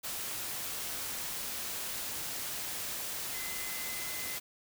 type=tone in noise; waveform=sine; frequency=2043 Hz; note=C7; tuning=42 cents flat; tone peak=-44 dBFS; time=3.33-4.38 s; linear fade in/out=20 ms; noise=white; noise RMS=-38 dBFS; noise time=0.03-4.4 s; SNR=-9 dB; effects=none